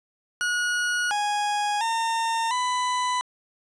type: tone with pitch steps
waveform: 40% pulse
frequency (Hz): 1452 / 828 / 911 / 997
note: F#6 / G#5 / A#5 / B5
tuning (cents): -33 / -5 / -40 / +16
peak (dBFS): -22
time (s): 0.41-3.21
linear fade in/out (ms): 0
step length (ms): 700
effects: resampled to 22050 Hz + 9-bit